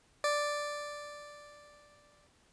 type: tone with exponential decay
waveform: 20% pulse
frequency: 587.3 Hz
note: D5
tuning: in tune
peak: -22 dBFS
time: 0.24-2.27 s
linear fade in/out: 2 ms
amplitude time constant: 440 ms
effects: pink hiss -67 dBFS RMS until 2.52 s + resampled to 22050 Hz